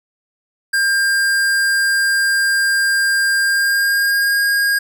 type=tone with pitch glide; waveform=square; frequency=1600 to 1627 Hz; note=G6 to G#6; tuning=+35 to -36 cents; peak=-14 dBFS; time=0.73-4.79 s; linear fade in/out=10 ms; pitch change=+29 cents; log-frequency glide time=3.41-4.42 s; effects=none